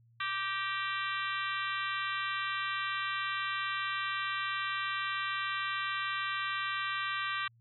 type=harmonic tone with a mistuned harmonic; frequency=391.1 Hz; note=G4; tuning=4 cents flat; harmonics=3 / 4 / 5 / 6 / 7 / 8 / 9 / 10; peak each=-36 / -38 / -40 / -42 / -43 / -44 / -45 / -46 dBFS; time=0.2-7.48 s; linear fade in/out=5 ms; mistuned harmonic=5; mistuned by=-41 cents; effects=added 116 Hz sine -61 dBFS peak until 7.6 s